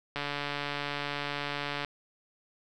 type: click train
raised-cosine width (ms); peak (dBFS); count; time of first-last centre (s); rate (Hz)
0.3; -17; 244; 0.16-1.847; 144
effects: none